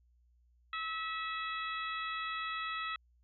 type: harmonic tone with a mistuned harmonic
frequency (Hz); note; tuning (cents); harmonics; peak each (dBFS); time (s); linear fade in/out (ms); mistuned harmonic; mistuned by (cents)
648; E5; -30; 2 / 3 / 4 / 5 / 6; -38 / -42 / -44 / -46 / -48; 0.73-2.96; 2; 5; +55
effects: added 60 Hz sine -65 dBFS peak until 3.23 s